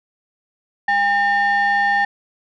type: tone pair together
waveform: sine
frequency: 807 / 1811.7 Hz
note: G#5 / A#6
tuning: -50 / -50 cents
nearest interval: octave + major second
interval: 1400 cents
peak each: -15 dBFS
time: 0.88-2.05 s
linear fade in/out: 5 ms
effects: tanh soft clip ceiling -11 dBFS